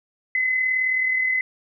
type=tone with amplitude modulation; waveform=sine; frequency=2033 Hz; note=B6; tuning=50 cents sharp; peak=-17 dBFS; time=0.35-1.41 s; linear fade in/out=2 ms; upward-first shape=sine; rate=39 Hz; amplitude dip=40%; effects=none